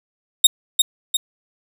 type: tone with echo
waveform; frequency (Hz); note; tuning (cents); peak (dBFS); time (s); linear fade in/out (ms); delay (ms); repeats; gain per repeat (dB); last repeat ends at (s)
sawtooth; 3715; A#7; -7; -3; 0.44-0.47; 5; 350; 2; -5; 1.17
effects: none